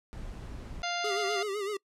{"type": "noise", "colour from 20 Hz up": "brown", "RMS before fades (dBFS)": -41, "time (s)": [0.13, 0.82], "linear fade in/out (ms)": 0}
{"type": "harmonic tone", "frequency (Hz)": 698.5, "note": "F5", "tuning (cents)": 0, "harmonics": [1, 2, 3, 4, 5, 6, 7, 9], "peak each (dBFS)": [-34, -37, -39, -40, -41, -42, -42, -44], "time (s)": [0.83, 1.43], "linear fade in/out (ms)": 5}
{"type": "tone with vibrato", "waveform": "square", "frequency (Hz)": 406, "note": "G#4", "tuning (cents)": -39, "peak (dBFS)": -32, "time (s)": [1.04, 1.77], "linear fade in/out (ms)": 5, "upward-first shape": "sine", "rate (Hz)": 7.9, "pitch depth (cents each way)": 87}
{"effects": ["noise-tail reverb RT60 0.1 s tail -24 dB re dry", "low-pass 10000 Hz 12 dB/octave"]}